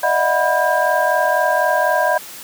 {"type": "tone cluster", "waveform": "sine", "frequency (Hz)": [602, 646, 726, 983, 1602], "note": ["D5", "E5", "F#5", "B5", "G6"], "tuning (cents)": [43, -35, -33, -8, 37], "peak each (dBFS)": -20, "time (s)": [0.03, 2.18], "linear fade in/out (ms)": 5, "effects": ["white hiss -35 dBFS RMS until 2.43 s", "high-pass 150 Hz 12 dB/octave"]}